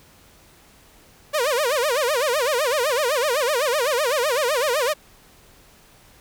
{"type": "tone with vibrato", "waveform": "sawtooth", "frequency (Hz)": 540, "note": "C#5", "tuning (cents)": -45, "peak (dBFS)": -15, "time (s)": [1.33, 4.94], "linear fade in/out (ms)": 20, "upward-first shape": "sine", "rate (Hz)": 7.9, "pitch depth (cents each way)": 250, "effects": ["pink hiss -52 dBFS RMS until 6.2 s"]}